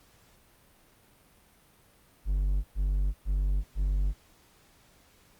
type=tone bursts; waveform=triangle; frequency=48.28 Hz; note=G1; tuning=26 cents flat; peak=-22 dBFS; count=4; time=2.25-4.14 s; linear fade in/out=50 ms; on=390 ms; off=110 ms; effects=pink hiss -61 dBFS RMS until 5.39 s + Opus 48 kbps